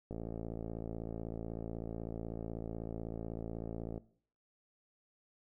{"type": "click train", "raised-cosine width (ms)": 2, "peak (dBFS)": -28, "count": 218, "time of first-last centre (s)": [0.11, 3.978], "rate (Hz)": 56.1, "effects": ["noise-tail reverb RT60 0.5 s tail -18 dB re dry"]}